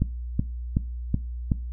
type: click train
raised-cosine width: 5 ms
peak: -9 dBFS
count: 5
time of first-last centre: 0.02-1.518 s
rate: 2.67 Hz
effects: noise-tail reverb RT60 0.3 s tail -19 dB re dry + added 60 Hz sine -30 dBFS peak until 1.72 s